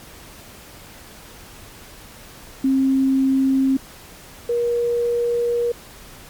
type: tone pair in turn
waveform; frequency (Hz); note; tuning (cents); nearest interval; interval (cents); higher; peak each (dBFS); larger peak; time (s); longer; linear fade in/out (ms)
sine; 267 / 475.7; C4 / A#4; +35 / +35; minor seventh; 1000; second; -14 / -17; first; 2.64-3.77 / 4.49-5.72; second; 5
effects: pink hiss -42 dBFS RMS until 6.29 s + MP3 96 kbps